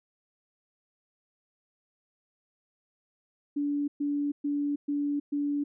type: tone bursts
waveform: sine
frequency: 288.5 Hz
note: D4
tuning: 31 cents flat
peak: -26 dBFS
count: 5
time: 3.56-5.64 s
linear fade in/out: 10 ms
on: 320 ms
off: 120 ms
effects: none